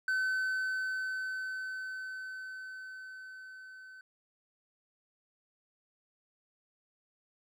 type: tone with level ramp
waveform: triangle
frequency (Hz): 1523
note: F#6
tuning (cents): +50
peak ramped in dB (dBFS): -26 to -47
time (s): 0.08-4.01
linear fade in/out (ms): 2
effects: none